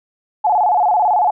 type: tone with vibrato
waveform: sine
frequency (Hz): 784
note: G5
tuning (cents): 0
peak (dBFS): -11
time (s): 0.44-1.31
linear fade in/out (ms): 10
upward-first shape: square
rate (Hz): 18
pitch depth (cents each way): 150
effects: none